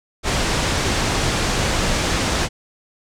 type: low-pass noise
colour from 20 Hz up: pink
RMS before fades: -20 dBFS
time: 0.23-2.49 s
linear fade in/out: 50 ms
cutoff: 8000 Hz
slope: 24 dB/octave
effects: none